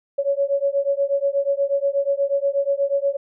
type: beating tone pair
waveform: sine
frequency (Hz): 554.4 / 562.7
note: C#5 / C#5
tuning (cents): 0 / +26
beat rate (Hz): 8.3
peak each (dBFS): -21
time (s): 0.18-3.17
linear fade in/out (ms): 10
effects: none